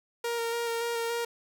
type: tone with vibrato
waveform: sawtooth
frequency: 466.2 Hz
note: A#4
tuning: in tune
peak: -25 dBFS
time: 0.24-1.25 s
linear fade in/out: 5 ms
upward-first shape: square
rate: 3.5 Hz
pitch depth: 14 cents each way
effects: none